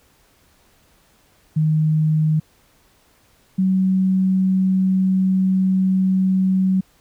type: tone pair in turn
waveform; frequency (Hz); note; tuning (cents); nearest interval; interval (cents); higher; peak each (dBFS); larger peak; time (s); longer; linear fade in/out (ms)
sine; 155.56 / 188.44; D#3 / F#3; 0 / +32; minor third; 332; second; -14; neither; 1.56-2.4 / 3.58-6.81; second; 10
effects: pink hiss -57 dBFS RMS until 7 s